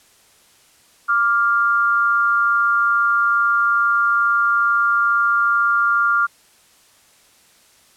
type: tone pair together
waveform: sine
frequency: 1174.7 / 1397 Hz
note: D6 / F6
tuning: 0 / 0 cents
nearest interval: minor third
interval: 300 cents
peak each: -19 / -15 dBFS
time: 1.08-6.27 s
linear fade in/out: 20 ms
effects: white hiss -53 dBFS RMS until 7.96 s + low-pass 11000 Hz 12 dB/octave